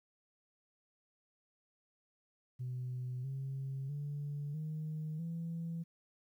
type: tone with pitch steps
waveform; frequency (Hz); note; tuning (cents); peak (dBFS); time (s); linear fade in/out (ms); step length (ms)
sine; 126.1 / 135.15 / 144.85 / 155.25 / 166.39; B2 / C#3 / D3 / D#3 / E3; +36 / -44 / -24 / -3 / +16; -36; 2.59-5.84; 20; 650
effects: tanh soft clip ceiling -34 dBFS + 12-bit